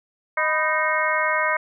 harmonic tone with a mistuned harmonic, 310 Hz, D#4, 6 cents flat, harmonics 2 / 3 / 4 / 5 / 6 / 7, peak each -26 / -26 / -26 / -26 / -26 / -26 dBFS, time 0.37-1.57 s, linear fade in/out 5 ms, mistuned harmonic 3, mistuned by +110 cents, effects none

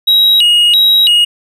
triangle tone with vibrato, 3322 Hz, G#7, in tune, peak -4 dBFS, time 0.07-1.25 s, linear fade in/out 10 ms, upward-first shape square, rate 1.5 Hz, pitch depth 250 cents each way, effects none

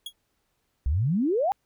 45% pulse tone with exponential decay, 3322 Hz, G#7, in tune, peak -29 dBFS, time 0.06-0.13 s, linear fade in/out 5 ms, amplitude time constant 15 ms
sine exponential sweep, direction up, 60.6 to 835 Hz, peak -21 dBFS, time 0.86-1.52 s, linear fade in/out 0 ms
effects pink hiss -74 dBFS RMS until 1.65 s

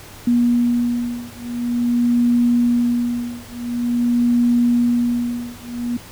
sine beating tone pair, 240 / 240.47 Hz, B3 / B3, -49 / -46 cents, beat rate 0.47 Hz, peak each -18 dBFS, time 0.27-5.97 s, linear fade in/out 5 ms, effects added 99 Hz sine -45 dBFS peak until 6.11 s + pink hiss -40 dBFS RMS until 6.11 s

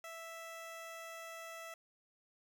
15% pulse tone, 659.3 Hz, E5, in tune, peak -40 dBFS, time 0.04-1.74 s, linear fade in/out 2 ms, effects none

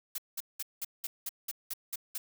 blue noise bursts, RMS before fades -36 dBFS, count 10, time 0.15-2.18 s, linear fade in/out 5 ms, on 32 ms, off 190 ms, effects none

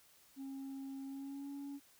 sine tone with pitch glide, 270.8 to 281 Hz, C#4 to C#4, -40 to +24 cents, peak -40 dBFS, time 0.36-1.8 s, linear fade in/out 50 ms, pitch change +64 cents, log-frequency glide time 1.05-1.5 s, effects tanh soft clip ceiling -42 dBFS + white hiss -66 dBFS RMS until 1.99 s

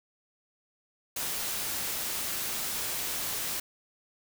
white noise, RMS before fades -33 dBFS, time 1.16-3.6 s, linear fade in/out 5 ms, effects none

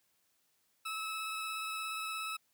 20% pulse tone with vibrato, 1300 Hz, E6, 24 cents flat, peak -32 dBFS, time 0.85-2.37 s, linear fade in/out 10 ms, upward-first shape sine, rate 17 Hz, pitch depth 13 cents each way, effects white hiss -75 dBFS RMS until 2.53 s + high-pass 60 Hz 12 dB/octave

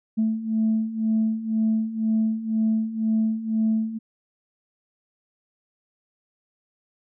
sine beating tone pair, 219.2 / 221.2 Hz, A3 / A3, -6 / +9 cents, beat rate 2 Hz, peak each -25 / -21 dBFS, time 0.17-3.99 s, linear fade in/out 20 ms, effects tanh soft clip ceiling -14 dBFS

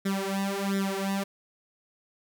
sawtooth tone with flanger, 196 Hz, G3, in tune, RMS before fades -29 dBFS, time 0.05-1.24 s, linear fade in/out 10 ms, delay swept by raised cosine 0.54 to 4.04 ms, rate 1.4 Hz, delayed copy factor +1, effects none

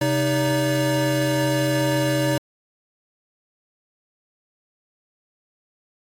square tone cluster, 132.9 / 310.8 / 574 Hz, C3 / D#4 / D5, +27 / -2 / -40 cents, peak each -24 dBFS, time 0.01-2.38 s, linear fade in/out 5 ms, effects AAC 48 kbps

